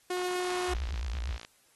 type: tone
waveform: sawtooth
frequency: 361.7 Hz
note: F#4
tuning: 39 cents flat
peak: -26 dBFS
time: 0.1-0.74 s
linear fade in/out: 5 ms
type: click train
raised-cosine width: 0.2 ms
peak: -26 dBFS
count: 57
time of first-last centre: 0.47-1.449 s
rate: 57.2 Hz
type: tone with vibrato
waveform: sine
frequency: 62.8 Hz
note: B1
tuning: 30 cents sharp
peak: -31 dBFS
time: 0.67-1.39 s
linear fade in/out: 50 ms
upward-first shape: sine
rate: 8.6 Hz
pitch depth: 230 cents each way
effects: white hiss -65 dBFS RMS until 1.75 s + AAC 32 kbps